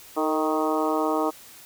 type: harmonic tone with a mistuned harmonic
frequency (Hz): 156.3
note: D#3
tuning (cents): +8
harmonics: 2 / 3 / 4 / 5 / 6 / 7 / 8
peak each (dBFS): -26 / -28 / -29 / -30 / -31 / -31 / -32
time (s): 0.16-1.31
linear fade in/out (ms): 20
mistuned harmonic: 3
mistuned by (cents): -41
effects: white hiss -47 dBFS RMS until 1.65 s